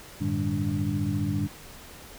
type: tone cluster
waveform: sine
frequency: 95.5 / 110.1 / 150.5 / 201 / 291.4 Hz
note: G2 / A2 / D3 / G3 / D4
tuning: -45 / +2 / +43 / +44 / -13 cents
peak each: -31 dBFS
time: 0.2-1.48 s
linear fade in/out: 20 ms
effects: pink hiss -46 dBFS RMS until 2.18 s